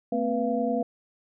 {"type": "tone cluster", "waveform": "sine", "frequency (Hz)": [226.6, 257.2, 488.5, 684], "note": ["A#3", "C4", "B4", "F5"], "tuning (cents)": [-49, -30, -19, -36], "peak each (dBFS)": -29, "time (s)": [0.12, 0.83], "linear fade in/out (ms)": 5, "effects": []}